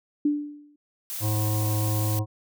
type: tone with exponential decay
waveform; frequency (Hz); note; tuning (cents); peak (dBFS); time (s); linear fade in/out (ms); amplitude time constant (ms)
sine; 293.7; D4; 0; -17; 0.25-0.76; 5; 110
type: noise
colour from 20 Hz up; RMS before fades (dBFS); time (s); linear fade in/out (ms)
blue; -33; 1.1-2.19; 0
type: harmonic tone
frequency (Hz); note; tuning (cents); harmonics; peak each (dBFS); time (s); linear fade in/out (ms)
106.7; G#2; +47; 1 / 3 / 5 / 7 / 9 / 10; -23 / -33 / -37 / -40 / -42 / -43; 1.2-2.26; 50
effects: none